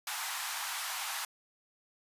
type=high-pass noise; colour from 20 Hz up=pink; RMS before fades=-37 dBFS; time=0.07-1.25 s; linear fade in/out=2 ms; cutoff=780 Hz; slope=48 dB/octave; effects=resampled to 32000 Hz